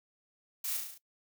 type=noise with echo; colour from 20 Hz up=blue; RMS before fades=-36 dBFS; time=0.64-0.77 s; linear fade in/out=5 ms; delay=35 ms; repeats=6; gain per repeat=-3 dB; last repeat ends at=0.98 s; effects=noise-tail reverb RT60 0.1 s tail -19 dB re dry